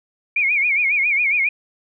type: tone with vibrato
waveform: sine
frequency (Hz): 2300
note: D7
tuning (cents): -37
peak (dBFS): -15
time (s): 0.36-1.49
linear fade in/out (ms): 5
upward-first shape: sine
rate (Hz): 7.3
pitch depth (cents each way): 130
effects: none